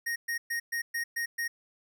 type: tone bursts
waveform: square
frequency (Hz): 1864.7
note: A#6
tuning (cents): 0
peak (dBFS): -30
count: 7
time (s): 0.06-1.48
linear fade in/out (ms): 10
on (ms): 100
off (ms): 120
effects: none